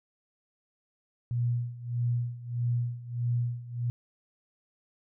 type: tone with tremolo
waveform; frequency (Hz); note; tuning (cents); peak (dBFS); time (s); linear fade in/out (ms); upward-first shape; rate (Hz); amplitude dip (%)
sine; 120.3; B2; -45; -24; 1.31-3.9; 0; sine; 1.6; 85
effects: none